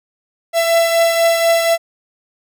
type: beating tone pair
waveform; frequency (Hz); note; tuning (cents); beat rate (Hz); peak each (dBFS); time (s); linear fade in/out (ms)
45% pulse; 668 / 672.1; E5 / E5; +23 / +33; 4.1; -12 / -20; 0.53-1.78; 50
effects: none